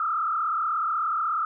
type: tone with frequency modulation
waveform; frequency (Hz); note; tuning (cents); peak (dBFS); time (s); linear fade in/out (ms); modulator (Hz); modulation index
sine; 1284; E6; -46; -23; 0-1.45; 2; 36.5; 2.1
effects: none